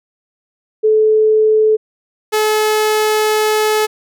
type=tone pair in turn; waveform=sine / sawtooth; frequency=433.4 / 429.4 Hz; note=A4 / A4; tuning=-26 / -42 cents; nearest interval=unison; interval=16 cents; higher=first; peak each=-8 dBFS; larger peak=neither; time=0.83-1.77 / 2.32-3.87 s; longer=second; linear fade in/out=20 ms; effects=none